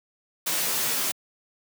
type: noise with comb filter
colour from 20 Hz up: white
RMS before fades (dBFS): -26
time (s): 0.46-1.12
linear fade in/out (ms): 10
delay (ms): 13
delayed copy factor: +0.7
effects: high-pass 150 Hz 12 dB/octave